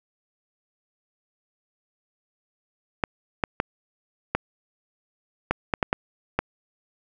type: clicks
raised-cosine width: 0.5 ms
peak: -6 dBFS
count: 9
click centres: 3.038 / 3.438 / 3.601 / 4.35 / 5.51 / 5.738 / 5.828 / 5.929 / 6.39 s
effects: none